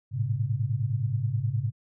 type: tone cluster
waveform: sine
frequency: 104.7 / 114.3 / 134.5 Hz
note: G#2 / A#2 / C3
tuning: +15 / -34 / +48 cents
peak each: -29 dBFS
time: 0.11-1.72 s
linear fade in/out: 50 ms
effects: none